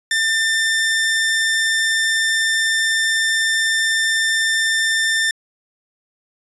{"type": "tone", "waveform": "sawtooth", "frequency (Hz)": 1792, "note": "A6", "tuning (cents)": 31, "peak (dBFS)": -12, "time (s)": [0.11, 5.31], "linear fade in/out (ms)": 2, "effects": ["resampled to 24000 Hz"]}